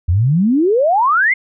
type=exponential sweep; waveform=sine; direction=up; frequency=79.8 to 2174 Hz; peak=-10 dBFS; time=0.08-1.34 s; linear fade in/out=10 ms; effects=none